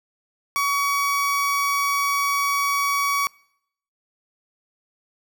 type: tone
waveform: 30% pulse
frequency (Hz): 1130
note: C#6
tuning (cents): +33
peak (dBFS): -17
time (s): 0.56-3.27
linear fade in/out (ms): 0
effects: noise-tail reverb RT60 0.7 s tail -24 dB re dry